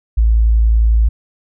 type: tone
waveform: sine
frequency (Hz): 55.6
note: A1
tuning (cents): +19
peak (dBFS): -8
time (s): 0.17-1.09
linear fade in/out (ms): 10
effects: none